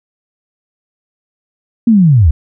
sine linear sweep, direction down, 240 to 65.3 Hz, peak -4 dBFS, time 1.87-2.31 s, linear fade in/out 5 ms, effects none

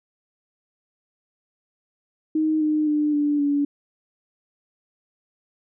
sine tone with pitch steps, 312.2 / 305.6 / 299.1 / 292.8 / 286.6 Hz, D#4 / D#4 / D4 / D4 / D4, +6 / -31 / +32 / -5 / -42 cents, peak -18 dBFS, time 2.35-3.65 s, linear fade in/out 5 ms, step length 260 ms, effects none

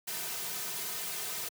white noise with comb filter, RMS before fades -37 dBFS, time 0.07-1.49 s, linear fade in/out 10 ms, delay 3.6 ms, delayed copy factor -0.95, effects high-pass 150 Hz 12 dB/octave

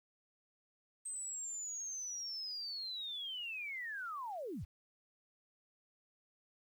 sine linear sweep, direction down, 8300 to 46.25 Hz, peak -40 dBFS, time 1.05-4.65 s, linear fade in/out 10 ms, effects 11-bit

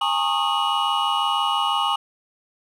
triangle tone cluster, 819 / 905 / 1097 / 1239 / 2917 Hz, G#5 / A5 / C#6 / D#6 / F#7, -24 / +48 / -18 / -8 / -25 cents, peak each -24 dBFS, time 0.01-1.96 s, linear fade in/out 5 ms, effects none

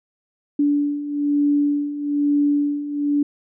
sine beating tone pair, 288.8 / 289.9 Hz, D4 / D4, -29 / -22 cents, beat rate 1.1 Hz, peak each -23 / -18 dBFS, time 0.59-3.23 s, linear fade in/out 5 ms, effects none

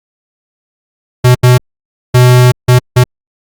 square tone bursts at uneven times, 124.8 Hz, B2, 19 cents sharp, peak -3 dBFS, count 5, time 1.24-1.35 / 1.43-1.58 / 2.14-2.52 / 2.68-2.79 / 2.96-3.04 s, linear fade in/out 10 ms, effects Opus 48 kbps

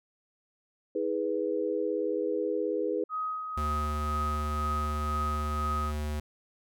sine chord, G# minor, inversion second, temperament equal with one note detuned, 319.3 / 415.3 / 493.9 Hz, D#4 / G#4 / B4, +45 / 0 / 0 cents, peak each -33 / -31 / -31 dBFS, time 0.95-3.04 s, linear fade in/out 5 ms
sine tone with tremolo, 1259 Hz, D#6, 20 cents sharp, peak -29 dBFS, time 3.09-5.93 s, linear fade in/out 50 ms, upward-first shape sine, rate 2 Hz, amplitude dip 45%
square tone, 75 Hz, D2, 37 cents sharp, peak -31 dBFS, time 3.57-6.2 s, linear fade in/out 5 ms
effects none

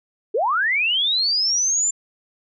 sine linear sweep, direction up, 375.8 to 7290 Hz, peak -17 dBFS, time 0.34-1.91 s, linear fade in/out 10 ms, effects none

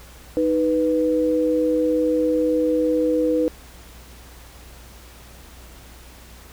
sine tone pair together, 311.8 / 493.9 Hz, D#4 / B4, +4 / 0 cents, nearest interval minor sixth, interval 796 cents, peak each -20 / -19 dBFS, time 0.37-3.48 s, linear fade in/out 0 ms, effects added 60 Hz sine -44 dBFS peak until 6.52 s + pink hiss -46 dBFS RMS until 6.52 s

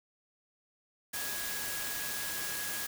sine tone in noise, 1661.2 Hz, G#6, in tune, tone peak -42 dBFS, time 1.13-2.87 s, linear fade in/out 10 ms, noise white, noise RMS -37 dBFS, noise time 1.13-2.87 s, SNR -8 dB, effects none

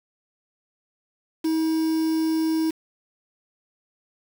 triangle tone with quantisation, 320.2 Hz, D#4, 50 cents sharp, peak -18 dBFS, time 1.44-2.71 s, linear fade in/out 10 ms, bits 6, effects none

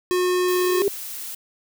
square tone, 362.3 Hz, F#4, 36 cents flat, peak -19 dBFS, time 0.11-0.82 s, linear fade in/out 0 ms
sine tone with exponential growth, 399 Hz, G4, 31 cents sharp, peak -15 dBFS, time 0.47-0.88 s, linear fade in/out 1 ms, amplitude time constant 87 ms
blue noise, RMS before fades -33 dBFS, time 0.48-1.35 s, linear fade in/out 5 ms
effects none

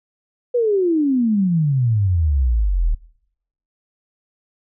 sine exponential sweep, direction down, 499.7 to 36.91 Hz, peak -14 dBFS, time 0.54-2.95 s, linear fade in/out 10 ms, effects noise-tail reverb RT60 0.8 s tail -22 dB re dry

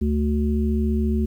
harmonic tone, 73.8 Hz, D2, 9 cents sharp, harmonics 1 / 3 / 5, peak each -21 / -22 / -29 dBFS, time 0.01-1.26 s, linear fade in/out 10 ms, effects 9-bit

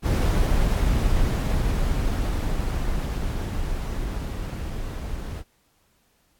brown noise with level ramp, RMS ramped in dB -19 to -31 dBFS, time 0.02-5.44 s, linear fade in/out 50 ms, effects pink hiss -65 dBFS RMS until 6.39 s + AAC 64 kbps

